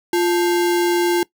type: tone with sample-and-hold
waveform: sine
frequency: 348.8 Hz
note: F4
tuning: 2 cents flat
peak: -14 dBFS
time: 0.13-1.23 s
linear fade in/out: 2 ms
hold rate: 1225 Hz
effects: noise-tail reverb RT60 0.1 s tail -21 dB re dry